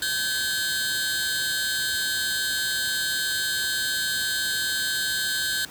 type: tone cluster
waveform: sawtooth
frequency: 1545 / 1690 / 3740 / 4198 Hz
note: G6 / G#6 / A#7 / C8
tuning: -26 / +30 / +5 / +5 cents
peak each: -24 / -29 / -28 / -27 dBFS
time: 0.02-5.65 s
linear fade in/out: 2 ms
effects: pink hiss -44 dBFS RMS until 5.7 s + high-pass 60 Hz 12 dB/octave